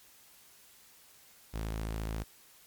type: tone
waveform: sawtooth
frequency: 54.4 Hz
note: A1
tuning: 19 cents flat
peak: -30 dBFS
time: 1.53-2.24 s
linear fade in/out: 20 ms
effects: white hiss -59 dBFS RMS until 2.66 s + MP3 96 kbps